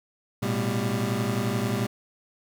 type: tone cluster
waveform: 25% pulse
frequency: 113 / 124.4 / 198.6 Hz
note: A2 / B2 / G3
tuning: +47 / +13 / +23 cents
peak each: -25 / -26 / -25 dBFS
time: 0.42-1.87 s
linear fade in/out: 10 ms
effects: none